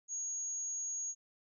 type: tone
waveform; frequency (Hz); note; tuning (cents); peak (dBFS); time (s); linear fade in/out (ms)
sine; 6630; G#8; -4; -36; 0.08-1.15; 50
effects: none